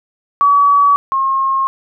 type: tone pair in turn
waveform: sine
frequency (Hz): 1138 / 1075.9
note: C#6 / C6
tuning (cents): +45 / +48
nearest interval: minor second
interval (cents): 97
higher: first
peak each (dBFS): -7 / -12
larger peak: first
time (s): 0.41-0.96 / 1.12-1.67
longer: neither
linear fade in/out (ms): 0
effects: none